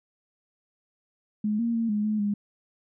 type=tone with pitch steps; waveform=sine; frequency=211.4 / 233 / 228.7 / 209.2 / 213.8 / 205 Hz; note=G#3 / A#3 / A#3 / G#3 / A3 / G#3; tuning=+31 / -1 / -33 / +13 / -49 / -22 cents; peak=-23 dBFS; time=1.44-2.34 s; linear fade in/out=5 ms; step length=150 ms; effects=none